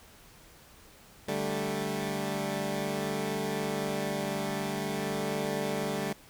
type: chord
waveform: 15% pulse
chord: D suspended fourth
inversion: none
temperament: equal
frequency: 146.83 / 196 / 220 Hz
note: D3 / G3 / A3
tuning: 0 / 0 / 0 cents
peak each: -30 / -27 / -29 dBFS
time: 1.28-6.13 s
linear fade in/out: 5 ms
effects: pink hiss -55 dBFS RMS until 6.29 s